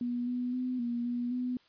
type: tone with pitch steps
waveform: sine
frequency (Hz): 242.7 / 247.1 / 252.8 / 238.3 / 242.1 / 249.6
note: B3 / B3 / B3 / A#3 / B3 / B3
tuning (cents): -30 / +1 / +41 / +38 / -34 / +19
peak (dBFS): -30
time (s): 0.01-1.57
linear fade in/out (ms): 2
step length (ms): 260
effects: white hiss -64 dBFS RMS until 1.68 s + resampled to 11025 Hz